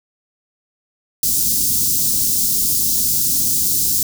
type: band-stop noise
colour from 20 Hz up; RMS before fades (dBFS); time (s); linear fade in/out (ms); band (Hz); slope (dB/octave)
white; -17; 1.23-4.03; 2; 290 to 5000; 24
effects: none